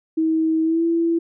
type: tone with pitch glide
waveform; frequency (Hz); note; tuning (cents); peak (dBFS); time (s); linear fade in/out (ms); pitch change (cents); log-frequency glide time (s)
sine; 320.1 to 334.1; D#4 to E4; +49 to +23; -16; 0.17-1.19; 10; +74; 0.63-0.84
effects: none